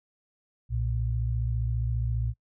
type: tone pair together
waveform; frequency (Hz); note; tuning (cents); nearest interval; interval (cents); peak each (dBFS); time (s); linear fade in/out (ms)
sine; 61.73 / 116.54; B1 / A#2; 0 / 0; major seventh; 1100; -28; 0.69-2.34; 50
effects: noise-tail reverb RT60 0.1 s tail -25 dB re dry